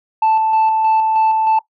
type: tone with tremolo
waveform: sine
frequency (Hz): 880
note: A5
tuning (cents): 0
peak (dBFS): -8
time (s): 0.22-1.59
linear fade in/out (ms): 5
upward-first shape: square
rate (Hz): 3.2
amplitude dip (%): 35
effects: noise-tail reverb RT60 0.1 s tail -18 dB re dry + tanh soft clip ceiling -9 dBFS

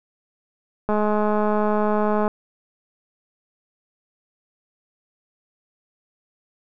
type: click train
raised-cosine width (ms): 1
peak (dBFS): -9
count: 294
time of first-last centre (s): 0.89-2.279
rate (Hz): 211
effects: none

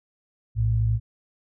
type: tone pair together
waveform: sine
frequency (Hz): 58.75 / 110.9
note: A#1 / A2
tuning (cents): +14 / +14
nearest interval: major seventh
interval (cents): 1100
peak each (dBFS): -25 / -20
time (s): 0.55-1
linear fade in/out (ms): 50
effects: none

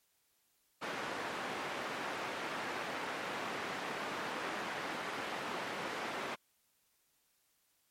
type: band-pass noise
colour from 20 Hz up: white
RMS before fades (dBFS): -40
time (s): 0.81-6.36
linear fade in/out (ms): 20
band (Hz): 200 to 1700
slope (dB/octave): 12
effects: white hiss -75 dBFS RMS until 7.9 s + MP3 64 kbps

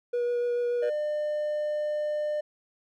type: tone with vibrato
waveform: triangle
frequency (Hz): 482.5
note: B4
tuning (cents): -40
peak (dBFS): -22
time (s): 0.13-0.9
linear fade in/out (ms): 10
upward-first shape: sine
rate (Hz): 6.9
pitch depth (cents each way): 8
type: tone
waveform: triangle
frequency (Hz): 600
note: D5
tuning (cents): +37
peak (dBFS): -24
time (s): 0.82-2.41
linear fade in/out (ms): 10
effects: tanh soft clip ceiling -19 dBFS

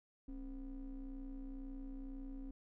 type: ring-modulated tone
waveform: triangle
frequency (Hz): 120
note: B2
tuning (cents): -49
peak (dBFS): -39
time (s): 0.28-2.51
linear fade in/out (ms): 5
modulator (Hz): 151
effects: none

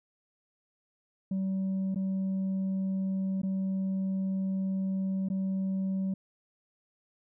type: tone with dropouts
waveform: sine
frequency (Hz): 191.2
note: G3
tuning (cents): -43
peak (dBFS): -25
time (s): 1.31-6.14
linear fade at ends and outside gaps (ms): 5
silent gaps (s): 1.946-1.958 / 3.418-3.432 / 5.287-5.3
effects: tanh soft clip ceiling -27 dBFS

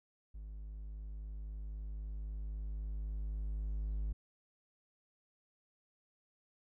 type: tone with level ramp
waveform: triangle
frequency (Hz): 51.91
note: G#1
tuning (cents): 0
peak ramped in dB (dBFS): -42 to -32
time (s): 0.34-4.13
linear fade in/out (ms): 10
effects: none

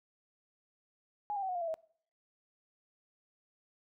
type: tone with pitch steps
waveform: sine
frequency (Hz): 830.6 / 795.4 / 761.7 / 729.4 / 698.4 / 668.8 / 640.5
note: G#5 / G5 / G5 / F#5 / F5 / E5 / E5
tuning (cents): 0 / +25 / -50 / -25 / 0 / +25 / -50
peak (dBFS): -33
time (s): 1.3-1.741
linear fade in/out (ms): 0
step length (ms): 63
effects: noise-tail reverb RT60 0.6 s tail -24 dB re dry

